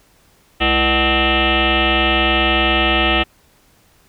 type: tone with frequency modulation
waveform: sine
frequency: 1293 Hz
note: E6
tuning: 34 cents flat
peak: -12 dBFS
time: 0.6-3.24 s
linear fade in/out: 20 ms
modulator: 271 Hz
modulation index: 6.9
effects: pink hiss -54 dBFS RMS until 4.08 s

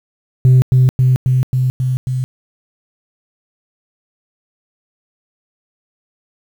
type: tone with echo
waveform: sine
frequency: 128.5 Hz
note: C3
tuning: 31 cents flat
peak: -3 dBFS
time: 0.45-0.62 s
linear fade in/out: 0 ms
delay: 270 ms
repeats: 6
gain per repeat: -2 dB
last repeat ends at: 2.24 s
effects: tanh soft clip ceiling -4 dBFS + 7-bit

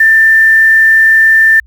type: tone with quantisation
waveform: sine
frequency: 1783 Hz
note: A6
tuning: 22 cents sharp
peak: -3 dBFS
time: 0-1.6 s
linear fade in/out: 5 ms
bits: 5
effects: added 60 Hz sine -38 dBFS peak until 1.66 s

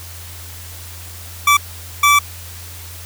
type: tone bursts at uneven times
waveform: 25% pulse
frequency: 1158 Hz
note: D6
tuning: 25 cents flat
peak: -5 dBFS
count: 2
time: 1.47-1.57 / 2.03-2.19 s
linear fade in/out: 5 ms
effects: added 86 Hz sine -34 dBFS peak until 3.05 s + white hiss -36 dBFS RMS until 3.05 s

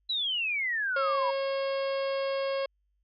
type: exponential sweep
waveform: sine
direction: down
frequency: 4015 to 941 Hz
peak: -27 dBFS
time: 0.09-1.31 s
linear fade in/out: 10 ms
type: harmonic tone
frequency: 545 Hz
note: C#5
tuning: 29 cents flat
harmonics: 1 / 2 / 3 / 4 / 5 / 6 / 7 / 8 / 9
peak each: -28 / -38 / -44 / -44 / -45 / -45 / -56 / -48 / -49 dBFS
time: 0.96-2.66 s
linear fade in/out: 5 ms
effects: added 50 Hz sine -70 dBFS peak until 3.03 s

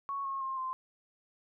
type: tone with pitch steps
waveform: sine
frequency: 1108.7 / 1085.9 / 1063.5 / 1041.6 Hz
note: C#6 / C#6 / C6 / C6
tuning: 0 / -36 / +28 / -8 cents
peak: -33 dBFS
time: 0.09-0.73 s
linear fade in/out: 0 ms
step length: 160 ms
effects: none

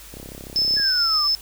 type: click train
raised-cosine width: 2 ms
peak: -24 dBFS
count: 23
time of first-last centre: 0.14-0.799 s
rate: 33.4 Hz
type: tone with tremolo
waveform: sine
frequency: 5250 Hz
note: E8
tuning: 8 cents flat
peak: -16 dBFS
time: 0.56-1.35 s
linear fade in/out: 0 ms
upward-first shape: triangle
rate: 7.1 Hz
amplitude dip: 25%
type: exponential sweep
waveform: sine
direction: down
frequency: 1704 to 1149 Hz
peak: -26 dBFS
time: 0.76-1.28 s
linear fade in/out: 20 ms
effects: added 50 Hz sine -45 dBFS peak until 1.41 s + white hiss -43 dBFS RMS until 1.41 s

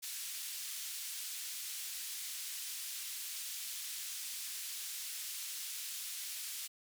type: band-pass noise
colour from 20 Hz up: white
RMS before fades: -43 dBFS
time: 0.02-6.68 s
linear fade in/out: 20 ms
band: 2600 to 13000 Hz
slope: 12 dB/octave
effects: none

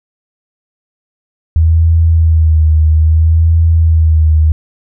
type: tone with vibrato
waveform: sine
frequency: 80.1 Hz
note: E2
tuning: 49 cents flat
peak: -5 dBFS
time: 1.56-4.52 s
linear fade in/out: 0 ms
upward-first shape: sine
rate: 0.61 Hz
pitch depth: 46 cents each way
effects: none

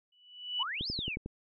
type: tone with exponential growth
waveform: sine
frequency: 2960 Hz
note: F#7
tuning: in tune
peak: -27 dBFS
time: 0.12-0.63 s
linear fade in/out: 5 ms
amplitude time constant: 110 ms
type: exponential two-way sweep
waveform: sine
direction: up then down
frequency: 830.6 to 5350 to 2209 Hz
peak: -34 dBFS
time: 0.59-1.16 s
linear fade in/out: 20 ms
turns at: 0.89 s
type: click train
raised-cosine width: 3 ms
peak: -25 dBFS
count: 6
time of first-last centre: 0.81-1.26 s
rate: 11.1 Hz
effects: none

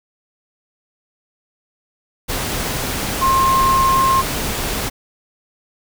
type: tone in noise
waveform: sine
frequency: 1063 Hz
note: C6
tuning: 27 cents sharp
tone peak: -12 dBFS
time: 3.21-4.22 s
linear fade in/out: 20 ms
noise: pink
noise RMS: -22 dBFS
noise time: 2.28-4.9 s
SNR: +7 dB
effects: none

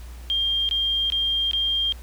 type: tone bursts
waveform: sine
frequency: 3200 Hz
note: G7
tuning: 35 cents sharp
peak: -20 dBFS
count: 4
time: 0.3-1.923 s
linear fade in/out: 0 ms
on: 390 ms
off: 21 ms
effects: added 60 Hz sine -36 dBFS peak until 2.02 s + pink hiss -49 dBFS RMS until 2.02 s

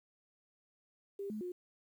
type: tone with pitch steps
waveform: sine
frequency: 398.2 / 214 / 358.8 Hz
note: G4 / A3 / F4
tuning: +27 / -48 / +47 cents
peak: -38 dBFS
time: 1.19-1.52 s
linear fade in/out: 5 ms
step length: 110 ms
effects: 11-bit

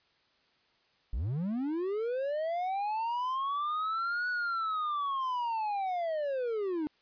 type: linear two-way sweep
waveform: triangle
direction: up then down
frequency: 44.03 to 1480 to 293.2 Hz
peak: -28 dBFS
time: 1.13-6.87 s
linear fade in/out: 0 ms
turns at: 4.29 s
effects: white hiss -69 dBFS RMS until 7.01 s + resampled to 11025 Hz

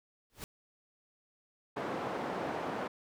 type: noise with exponential growth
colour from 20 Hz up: pink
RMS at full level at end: -39 dBFS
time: 0.3-0.44 s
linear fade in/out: 0 ms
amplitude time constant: 29 ms
type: band-pass noise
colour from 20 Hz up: white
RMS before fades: -37 dBFS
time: 1.76-2.88 s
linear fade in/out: 10 ms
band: 180 to 830 Hz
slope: 12 dB/octave
effects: none

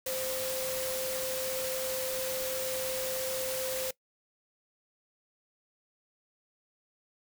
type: tone in noise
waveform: sine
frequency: 520 Hz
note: C5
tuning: 11 cents flat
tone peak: -34 dBFS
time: 0.06-3.91 s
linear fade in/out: 5 ms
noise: white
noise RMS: -36 dBFS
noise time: 0.06-3.91 s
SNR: -1 dB
effects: noise-tail reverb RT60 0.1 s tail -21 dB re dry

